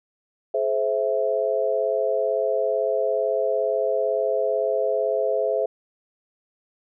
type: chord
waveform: sine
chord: Ab augmented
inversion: none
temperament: equal with one note detuned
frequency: 425.5 / 523.3 / 659.3 Hz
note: Ab4 / C5 / E5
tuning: +42 / 0 / 0 cents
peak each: -25 / -24 / -24 dBFS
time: 0.54-5.66 s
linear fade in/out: 5 ms
effects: none